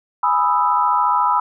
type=chord; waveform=sine; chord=E major seventh; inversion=first; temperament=equal; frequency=830.6 / 987.8 / 1244.5 / 1318.5 Hz; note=G#5 / B5 / D#6 / E6; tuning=0 / 0 / 0 / 0 cents; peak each=-22 / -16 / -22 / -21 dBFS; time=0.23-1.4 s; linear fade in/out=5 ms; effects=none